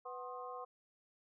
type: harmonic tone with a mistuned harmonic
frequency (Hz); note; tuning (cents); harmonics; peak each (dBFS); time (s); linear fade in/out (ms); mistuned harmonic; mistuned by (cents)
248.6; B3; +12; 2 / 3 / 4 / 5; -48 / -49 / -47 / -52; 0.05-0.65; 10; 4; +110
effects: none